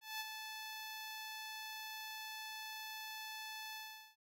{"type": "tone with ADSR envelope", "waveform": "10% pulse", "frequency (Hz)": 871, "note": "A5", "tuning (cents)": -18, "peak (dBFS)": -31, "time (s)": [0.01, 4.16], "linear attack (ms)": 190, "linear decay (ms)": 31, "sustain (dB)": -6, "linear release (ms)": 410, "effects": ["AAC 64 kbps"]}